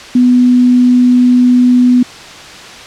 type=tone; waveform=sine; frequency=247.9 Hz; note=B3; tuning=7 cents sharp; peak=-4 dBFS; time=0.15-2.03 s; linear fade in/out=5 ms; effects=white hiss -30 dBFS RMS until 2.86 s + low-pass 5000 Hz 12 dB/octave